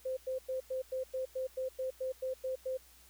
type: tone bursts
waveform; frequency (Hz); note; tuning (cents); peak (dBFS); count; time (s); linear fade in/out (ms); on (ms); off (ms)
sine; 519; C5; -14; -33; 13; 0.05-2.774; 10; 120; 97
effects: added 60 Hz sine -64 dBFS peak until 3.09 s + white hiss -61 dBFS RMS until 3.09 s